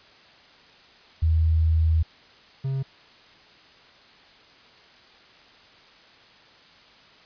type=tone pair in turn; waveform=sine / triangle; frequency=80.4 / 134.67 Hz; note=E2 / C#3; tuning=-43 / -50 cents; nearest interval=major sixth; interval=893 cents; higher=second; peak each=-17 / -22 dBFS; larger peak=first; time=1.22-2.03 / 2.64-2.83 s; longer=first; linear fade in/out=10 ms; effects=white hiss -52 dBFS RMS until 7.25 s + resampled to 11025 Hz